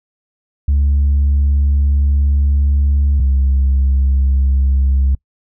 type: tone pair in turn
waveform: sine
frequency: 70.7 / 67.25 Hz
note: C#2 / C2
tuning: +35 / +48 cents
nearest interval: minor second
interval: 87 cents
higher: first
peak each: -8 dBFS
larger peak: neither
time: 0.68-3.2 / 3.2-5.15 s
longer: first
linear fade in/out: 5 ms
effects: noise-tail reverb RT60 0.1 s tail -26 dB re dry + tanh soft clip ceiling -8 dBFS